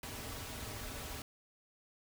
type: noise with comb filter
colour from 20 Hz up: pink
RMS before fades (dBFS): -44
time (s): 0.03-1.22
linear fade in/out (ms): 2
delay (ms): 5.7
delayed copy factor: -0.65
effects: none